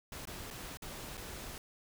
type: noise with dropouts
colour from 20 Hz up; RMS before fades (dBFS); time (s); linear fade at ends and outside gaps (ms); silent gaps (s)
pink; -45; 0.12-1.58; 2; 0.254-0.272 / 0.504-0.509 / 0.772-0.821 / 1.171-1.176
effects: none